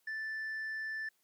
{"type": "tone with tanh clipping", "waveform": "sine", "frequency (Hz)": 1760, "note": "A6", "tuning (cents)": 0, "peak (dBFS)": -37, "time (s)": [0.07, 1.09], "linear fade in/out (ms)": 5, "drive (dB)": 2, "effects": ["white hiss -75 dBFS RMS until 1.23 s", "high-pass 150 Hz 12 dB/octave"]}